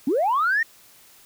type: linear sweep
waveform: sine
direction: up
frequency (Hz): 235 to 1883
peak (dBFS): -17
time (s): 0.07-0.63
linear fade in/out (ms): 5
effects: tanh soft clip ceiling -14 dBFS + white hiss -52 dBFS RMS until 1.25 s